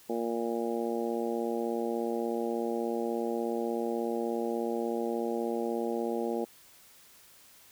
harmonic tone, 116.54 Hz, A#2, in tune, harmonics 2 / 3 / 4 / 5 / 6 / 7, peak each -35 / -34 / -34 / -39 / -42 / -40 dBFS, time 0.09-6.45 s, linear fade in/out 10 ms, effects white hiss -57 dBFS RMS until 7.71 s

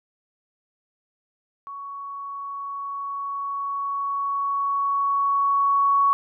sine tone with level ramp, 1117 Hz, C#6, 13 cents sharp, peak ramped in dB -33 to -15 dBFS, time 1.67-6.13 s, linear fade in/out 0 ms, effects none

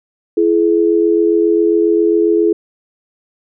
sine tone pair together, 336.2 / 423.6 Hz, E4 / G#4, +34 / +34 cents, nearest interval major third, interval 400 cents, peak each -12 dBFS, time 0.37-2.53 s, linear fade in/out 5 ms, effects none

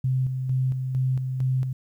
sine tone with tremolo, 129.9 Hz, C3, 12 cents flat, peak -20 dBFS, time 0.04-1.73 s, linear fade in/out 5 ms, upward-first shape square, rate 2.2 Hz, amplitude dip 45%, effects 10-bit

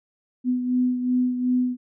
sine beating tone pair, 250 / 252.7 Hz, B3 / B3, +21 / +40 cents, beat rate 2.7 Hz, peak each -20 / -28 dBFS, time 0.44-1.77 s, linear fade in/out 50 ms, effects none

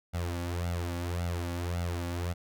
sawtooth tone with flanger, 86.8 Hz, F2, 10 cents flat, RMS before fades -33 dBFS, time 0.13-2.34 s, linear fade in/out 20 ms, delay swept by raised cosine 1.4 to 3.6 ms, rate 1.8 Hz, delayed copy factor +0.75, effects none

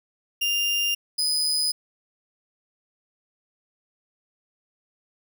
35% pulse tone pair in turn, 2800 / 4989 Hz, F7 / D#8, +4 / +4 cents, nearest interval minor seventh, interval 1000 cents, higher second, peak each -20 dBFS, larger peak neither, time 0.41-0.95 / 1.18-1.72 s, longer neither, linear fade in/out 10 ms, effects none

